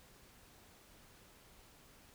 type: silence
effects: pink hiss -62 dBFS RMS until 2.14 s